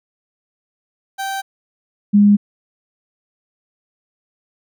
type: tone pair in turn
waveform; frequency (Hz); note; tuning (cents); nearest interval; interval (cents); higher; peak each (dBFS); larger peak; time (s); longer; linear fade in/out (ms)
30% pulse / sine; 779 / 204.9; G5 / G#3; -11 / -23; octave + major seventh; 2312; first; -19 / -7; second; 1.18-1.42 / 2.13-2.37; neither; 20
effects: none